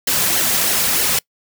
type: noise with flanger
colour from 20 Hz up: white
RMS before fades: -17 dBFS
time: 0.07-1.19 s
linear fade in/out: 5 ms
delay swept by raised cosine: 0.82 to 3.32 ms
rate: 3.2 Hz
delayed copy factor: -0.55
effects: noise-tail reverb RT60 0.1 s tail -25 dB re dry